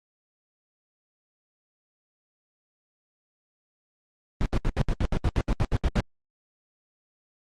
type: noise bursts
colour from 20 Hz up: brown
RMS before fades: -22 dBFS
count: 14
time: 4.41-6.004 s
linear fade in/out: 0 ms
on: 47 ms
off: 72 ms
effects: low-pass 6000 Hz 12 dB/octave + Opus 24 kbps